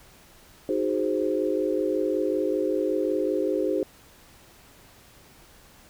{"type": "chord", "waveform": "sine", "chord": "Ab dominant seventh", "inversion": "second", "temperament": "equal", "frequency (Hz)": [311.1, 370, 415.3, 523.3], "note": ["Eb4", "Gb4", "Ab4", "C5"], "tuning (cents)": [0, 0, 0, 0], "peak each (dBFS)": -28, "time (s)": [0.69, 3.83], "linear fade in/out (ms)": 2, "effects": ["pink hiss -53 dBFS RMS until 5.89 s"]}